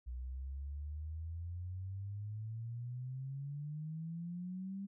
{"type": "exponential sweep", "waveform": "sine", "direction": "up", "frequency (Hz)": [60.6, 199.6], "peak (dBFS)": -40, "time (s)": [0.06, 4.87], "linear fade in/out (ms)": 20, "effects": []}